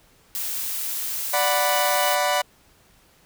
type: noise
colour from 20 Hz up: blue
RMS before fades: -28 dBFS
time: 0.35-2.15 s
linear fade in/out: 0 ms
type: chord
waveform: sawtooth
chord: B minor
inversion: first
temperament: equal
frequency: 587.3 / 740 / 987.8 Hz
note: D5 / F#5 / B5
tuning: 0 / 0 / 0 cents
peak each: -20 / -20 / -21 dBFS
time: 1.33-2.42 s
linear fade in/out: 10 ms
effects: pink hiss -57 dBFS RMS until 3.25 s